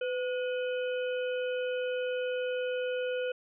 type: harmonic tone with a mistuned harmonic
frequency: 503 Hz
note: B4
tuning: 32 cents sharp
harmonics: 1 / 3 / 5 / 6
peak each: -30 / -40 / -44 / -46 dBFS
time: 0.01-3.32 s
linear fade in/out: 5 ms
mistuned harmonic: 3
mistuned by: -68 cents
effects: none